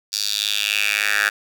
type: tone with high-pass filter sweep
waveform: 10% pulse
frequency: 103.6 Hz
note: G#2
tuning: 4 cents flat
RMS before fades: -21 dBFS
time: 0.12-1.3 s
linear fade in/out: 20 ms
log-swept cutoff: 4900 to 1600 Hz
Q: 3.6
effects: none